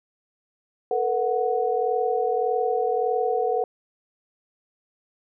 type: tone cluster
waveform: sine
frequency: 444.3 / 486 / 738 Hz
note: A4 / B4 / F#5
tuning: +17 / -28 / -5 cents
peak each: -25 dBFS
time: 0.91-3.64 s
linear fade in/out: 2 ms
effects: none